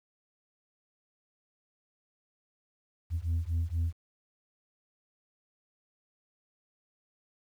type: beating tone pair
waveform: sine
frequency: 81.3 / 85.5 Hz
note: E2 / F2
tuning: -23 / -36 cents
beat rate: 4.2 Hz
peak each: -29 dBFS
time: 3.1-3.94 s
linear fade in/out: 50 ms
effects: tanh soft clip ceiling -25 dBFS + 10-bit